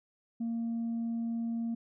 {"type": "tone", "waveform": "sine", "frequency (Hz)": 230.9, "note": "A#3", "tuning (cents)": -16, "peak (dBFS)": -29, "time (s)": [0.4, 1.75], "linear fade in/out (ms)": 10, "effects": ["tanh soft clip ceiling -29 dBFS"]}